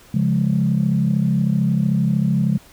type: chord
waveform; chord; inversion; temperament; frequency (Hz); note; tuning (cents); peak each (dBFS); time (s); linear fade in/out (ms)
sine; Db major; none; equal; 138.59 / 174.61 / 207.7; Db3 / F3 / Ab3; 0 / 0 / 0; -19; 0.14-2.58; 5
effects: tanh soft clip ceiling -7 dBFS + pink hiss -48 dBFS RMS until 2.72 s